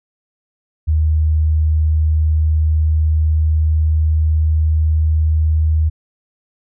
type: tone with pitch glide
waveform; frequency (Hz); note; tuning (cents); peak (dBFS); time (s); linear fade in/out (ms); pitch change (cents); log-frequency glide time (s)
sine; 77.78 to 78.37; D#2 to D#2; 0 to +13; -11; 0.87-5.9; 20; +13; 1.44-5.73
effects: none